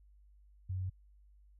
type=tone; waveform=sine; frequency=93 Hz; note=F#2; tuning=9 cents sharp; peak=-34 dBFS; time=0.69-0.9 s; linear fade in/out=10 ms; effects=added 50 Hz sine -59 dBFS peak until 1.59 s